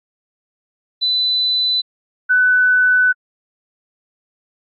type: tone pair in turn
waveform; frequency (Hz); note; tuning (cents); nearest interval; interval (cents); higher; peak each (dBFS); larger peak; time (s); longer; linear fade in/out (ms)
sine; 4000 / 1498.3; B7 / F#6; +21 / +21; octave + perfect fourth; 1700; first; -14 / -10; second; 1.01-1.82 / 2.29-3.13; second; 20
effects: AAC 48 kbps